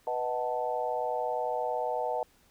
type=chord; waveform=sine; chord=B dominant seventh; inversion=none; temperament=equal; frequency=493.9 / 622.3 / 740 / 880 Hz; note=B4 / D#5 / F#5 / A5; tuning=0 / 0 / 0 / 0 cents; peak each=-34 dBFS; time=0.07-2.23 s; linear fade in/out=2 ms; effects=pink hiss -64 dBFS RMS until 2.5 s